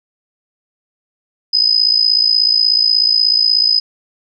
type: tone with amplitude modulation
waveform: sine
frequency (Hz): 5020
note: D#8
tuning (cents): +15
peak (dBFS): -6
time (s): 1.53-3.8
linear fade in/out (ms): 10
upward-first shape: sine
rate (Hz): 56.5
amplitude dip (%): 80
effects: none